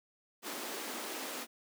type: high-pass noise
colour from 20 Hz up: pink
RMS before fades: -41 dBFS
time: 0.42-1.47 s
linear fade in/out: 50 ms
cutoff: 230 Hz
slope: 48 dB/octave
effects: none